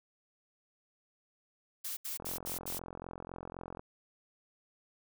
blue noise bursts, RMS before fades -39 dBFS, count 5, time 1.84-2.79 s, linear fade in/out 10 ms, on 130 ms, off 75 ms
click train, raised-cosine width 1 ms, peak -29 dBFS, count 71, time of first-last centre 2.2-3.795 s, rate 43.9 Hz
effects none

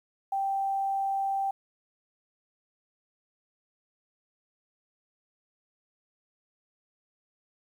sine tone, 783 Hz, G5, 2 cents flat, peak -26 dBFS, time 0.32-1.51 s, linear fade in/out 5 ms, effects 10-bit

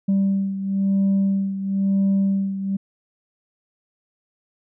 sine beating tone pair, 195.3 / 196.3 Hz, G3 / G3, -6 / +3 cents, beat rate 1 Hz, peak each -17 / -22 dBFS, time 0.08-2.77 s, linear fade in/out 10 ms, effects tanh soft clip ceiling -14 dBFS

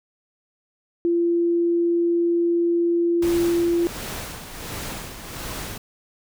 sine tone, 342.1 Hz, F4, 36 cents flat, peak -17 dBFS, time 1.05-3.87 s, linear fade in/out 0 ms
pink noise with tremolo, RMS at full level -31 dBFS, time 3.22-5.78 s, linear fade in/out 5 ms, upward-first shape sine, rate 1.4 Hz, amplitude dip 55%
effects none

